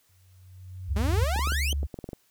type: tone with exponential growth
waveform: sine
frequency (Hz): 92.5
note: F#2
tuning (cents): 0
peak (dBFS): -21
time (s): 0.09-1.24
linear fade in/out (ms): 5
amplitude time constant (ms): 250
type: tone with pitch glide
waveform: sine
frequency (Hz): 69.8 to 70.82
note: C#2 to C#2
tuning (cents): +13 to +38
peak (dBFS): -25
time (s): 0.88-1.87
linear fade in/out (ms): 20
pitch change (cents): +25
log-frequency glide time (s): 1.32-1.45
type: exponential sweep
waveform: sawtooth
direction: up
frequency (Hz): 192.4 to 3218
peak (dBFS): -25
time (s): 0.96-1.73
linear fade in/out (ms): 5
type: clicks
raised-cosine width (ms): 2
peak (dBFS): -23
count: 11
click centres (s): 1.361 / 1.392 / 1.473 / 1.521 / 1.729 / 1.831 / 1.942 / 1.989 / 2.042 / 2.09 / 2.132
effects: white hiss -66 dBFS RMS until 2.3 s